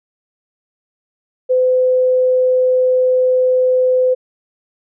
sine tone, 509 Hz, C5, 48 cents flat, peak -10 dBFS, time 1.49-4.15 s, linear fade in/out 20 ms, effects none

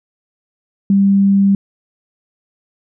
sine tone, 197.4 Hz, G3, 12 cents sharp, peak -8 dBFS, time 0.9-1.55 s, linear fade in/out 2 ms, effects none

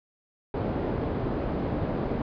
white low-pass noise, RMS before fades -29 dBFS, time 0.54-2.22 s, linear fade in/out 2 ms, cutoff 430 Hz, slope 12 dB/octave, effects resampled to 11025 Hz

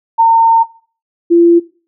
sine tone pair in turn, 911 / 341.2 Hz, A#5 / F4, -40 / -40 cents, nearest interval octave + perfect fourth, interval 1700 cents, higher first, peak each -4 dBFS, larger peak neither, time 0.18-0.64 / 1.3-1.6 s, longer first, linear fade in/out 20 ms, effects noise-tail reverb RT60 0.4 s tail -19 dB re dry

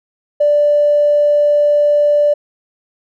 triangle tone with tanh clipping, 587.3 Hz, D5, in tune, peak -8 dBFS, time 0.4-2.34 s, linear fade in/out 10 ms, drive 2 dB, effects none

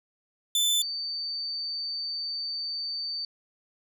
sawtooth / sine tone pair in turn, 3521 / 4579 Hz, A7 / D8, 0 / -45 cents, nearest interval perfect fourth, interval 455 cents, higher second, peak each -19 / -30 dBFS, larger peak first, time 0.55-0.82 / 0.82-3.25 s, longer second, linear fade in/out 2 ms, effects none

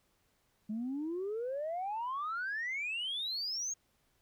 sine exponential sweep, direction up, 207.7 to 6645 Hz, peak -33 dBFS, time 0.69-3.74 s, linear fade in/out 10 ms, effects tanh soft clip ceiling -31 dBFS + pink hiss -74 dBFS RMS until 4.21 s

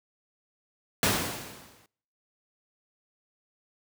pink noise with exponential decay, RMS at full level -21 dBFS, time 1.03-1.86 s, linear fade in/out 1 ms, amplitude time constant 180 ms, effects noise-tail reverb RT60 0.7 s tail -26 dB re dry + high-pass 100 Hz 12 dB/octave

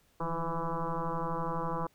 sine tone with frequency modulation, 501 Hz, B4, 25 cents sharp, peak -30 dBFS, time 0.2-1.87 s, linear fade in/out 5 ms, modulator 165 Hz, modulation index 4.3, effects pink hiss -68 dBFS RMS until 1.94 s

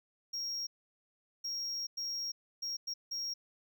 triangle tone bursts at uneven times, 5588 Hz, F8, in tune, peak -34 dBFS, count 6, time 0.33-0.67 / 1.44-1.87 / 1.97-2.32 / 2.62-2.77 / 2.87-2.94 / 3.11-3.34 s, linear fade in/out 10 ms, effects none

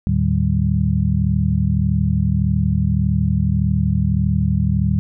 sine tone cluster, 78.1 / 110.5 / 152.2 / 193.9 Hz, D#2 / A2 / D#3 / G3, +7 / +8 / -38 / -19 cents, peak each -20 dBFS, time 0.07-4.99 s, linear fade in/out 0 ms, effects none

